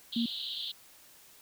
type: band-pass noise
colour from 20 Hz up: white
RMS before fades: -38 dBFS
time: 0.12-0.72 s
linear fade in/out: 10 ms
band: 3000 to 4200 Hz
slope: 96 dB/octave
type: tone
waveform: sine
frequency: 233.1 Hz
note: A#3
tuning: in tune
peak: -27 dBFS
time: 0.16-0.26 s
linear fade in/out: 5 ms
effects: white hiss -57 dBFS RMS until 1.41 s